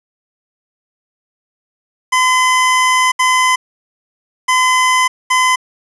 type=tone bursts at uneven times; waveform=25% pulse; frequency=1020 Hz; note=C6; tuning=44 cents flat; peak=-6 dBFS; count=4; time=2.12-3.12 / 3.19-3.56 / 4.48-5.08 / 5.3-5.56 s; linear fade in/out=10 ms; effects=resampled to 24000 Hz + 7-bit